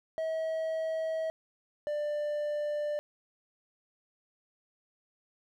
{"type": "tone pair in turn", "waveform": "triangle", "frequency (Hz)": [642, 592.7], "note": ["E5", "D5"], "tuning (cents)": [-46, 16], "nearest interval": "minor second", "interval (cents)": 138, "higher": "first", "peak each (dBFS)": -28, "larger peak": "neither", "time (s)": [[0.18, 1.3], [1.87, 2.99]], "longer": "neither", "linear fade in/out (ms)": 0, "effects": []}